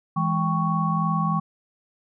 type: tone cluster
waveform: sine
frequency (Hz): 164.7 / 207.7 / 788 / 1110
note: E3 / G#3 / G5 / C#6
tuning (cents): -1 / 0 / +9 / +2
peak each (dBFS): -23 / -28 / -31 / -25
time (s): 0.16-1.4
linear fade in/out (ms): 10
effects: none